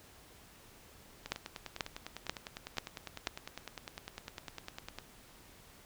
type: two click trains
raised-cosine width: 0.2 ms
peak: -24 / -15 dBFS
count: 38 / 5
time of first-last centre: 1.26-4.986 / 1.32-3.271 s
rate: 9.93 / 2.05 Hz
effects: pink hiss -58 dBFS RMS until 5.85 s